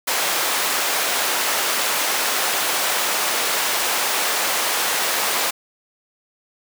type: high-pass noise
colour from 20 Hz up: pink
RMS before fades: -21 dBFS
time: 0.07-5.51 s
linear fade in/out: 10 ms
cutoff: 650 Hz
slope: 12 dB/octave
effects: none